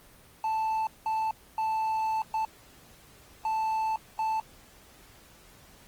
triangle tone bursts at uneven times, 880 Hz, A5, in tune, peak -24 dBFS, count 6, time 0.44-0.87 / 1.06-1.31 / 1.58-2.22 / 2.34-2.45 / 3.45-3.96 / 4.19-4.4 s, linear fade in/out 2 ms, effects pink hiss -55 dBFS RMS until 5.87 s + Opus 24 kbps

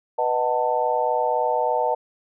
sine chord, B dominant seventh, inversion none, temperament just, 493.9 / 617.4 / 740.8 / 889 Hz, B4 / D#5 / F#5 / A5, 0 / -14 / +2 / +18 cents, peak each -25 / -25 / -26 / -23 dBFS, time 0.18-1.95 s, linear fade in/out 10 ms, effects none

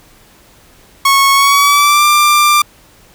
sawtooth tone with pitch glide, 1101 to 1186.9 Hz, C#6 to D6, -12 to +18 cents, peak -3 dBFS, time 1.05-2.62 s, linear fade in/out 5 ms, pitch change +130 cents, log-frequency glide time 1.33-2.05 s, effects pink hiss -45 dBFS RMS until 3.14 s

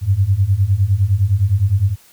sine beating tone pair, 92.5 / 102.3 Hz, F#2 / G#2, 0 / -26 cents, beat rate 9.8 Hz, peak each -16 / -14 dBFS, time 0.01-1.96 s, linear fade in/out 50 ms, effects white hiss -49 dBFS RMS until 2.12 s

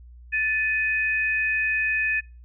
sine tone pair together, 1752.1 / 2506 Hz, A6 / D#7, -8 / +12 cents, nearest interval tritone, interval 620 cents, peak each -24 dBFS, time 0.32-2.21 s, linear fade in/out 20 ms, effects noise-tail reverb RT60 0.3 s tail -23 dB re dry + added 60 Hz sine -43 dBFS peak until 2.44 s

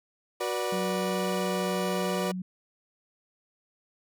30% pulse chord, B minor, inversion second, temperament equal with one note detuned, 370 / 485.7 / 587.3 Hz, F#4 / B4 / D5, 0 / -29 / 0 cents, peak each -30 dBFS, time 0.4-2.32 s, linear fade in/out 10 ms
sine tone with pitch glide, 185.6 to 183.89 Hz, F#3 to F#3, +6 to -10 cents, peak -31 dBFS, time 0.72-2.42 s, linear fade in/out 5 ms, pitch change -16 cents, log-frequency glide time 1.36-1.71 s
effects none

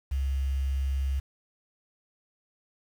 sine tone with quantisation, 67.7 Hz, C#2, 40 cents flat, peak -25 dBFS, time 0.11-1.2 s, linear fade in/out 10 ms, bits 8, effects none

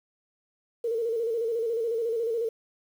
sine tone with vibrato, 459 Hz, A#4, 27 cents flat, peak -25 dBFS, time 0.84-2.49 s, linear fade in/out 5 ms, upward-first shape square, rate 14 Hz, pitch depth 51 cents each way, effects 9-bit

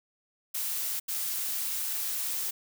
blue noise bursts at uneven times, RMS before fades -32 dBFS, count 2, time 0.54-1 / 1.08-2.51 s, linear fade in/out 10 ms, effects none

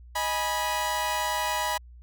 sawtooth chord, G# minor, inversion second, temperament equal with one note detuned, 622.3 / 830.6 / 977.5 Hz, D#5 / G#5 / B5, 0 / 0 / -18 cents, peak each -30 / -28 / -24 dBFS, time 0.15-1.78 s, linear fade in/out 10 ms, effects added 60 Hz sine -45 dBFS peak until 2.02 s

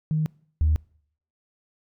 sine tone pair in turn, 155.56 / 77.15 Hz, D#3 / D#2, 0 / -14 cents, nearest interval octave, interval 1214 cents, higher first, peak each -20 / -16 dBFS, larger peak second, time 0.11-0.26 / 0.61-0.76 s, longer neither, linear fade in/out 0 ms, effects noise-tail reverb RT60 0.6 s tail -25 dB re dry + tanh soft clip ceiling -13 dBFS

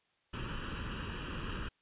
pink noise with comb filter, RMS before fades -39 dBFS, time 0.33-1.69 s, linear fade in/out 10 ms, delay 0.7 ms, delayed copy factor +0.8, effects white hiss -74 dBFS RMS until 1.81 s + resampled to 8000 Hz

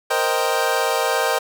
25% pulse chord, C minor seventh, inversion third, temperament equal, 466.2 / 523.3 / 622.3 / 784 Hz, Bb4 / C5 / Eb5 / G5, 0 / 0 / 0 / 0 cents, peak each -20 dBFS, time 0.1-1.39 s, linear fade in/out 10 ms, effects none

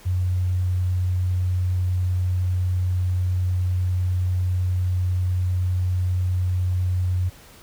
sine tone, 91 Hz, F#2, 28 cents flat, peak -19 dBFS, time 0.05-7.3 s, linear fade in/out 20 ms, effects pink hiss -48 dBFS RMS until 7.62 s

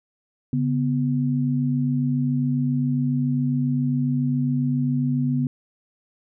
sine tone pair together, 141.07 / 248.4 Hz, C#3 / B3, +31 / +10 cents, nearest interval minor seventh, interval 979 cents, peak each -22 dBFS, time 0.53-5.47 s, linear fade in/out 2 ms, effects none

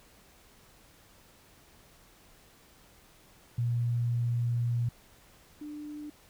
sine tone pair in turn, 119.2 / 298.1 Hz, A#2 / D4, +39 / +26 cents, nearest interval octave + major third, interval 1587 cents, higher second, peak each -26 / -38 dBFS, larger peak first, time 3.58-4.89 / 5.61-6.1 s, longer first, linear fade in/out 5 ms, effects pink hiss -59 dBFS RMS until 6.29 s

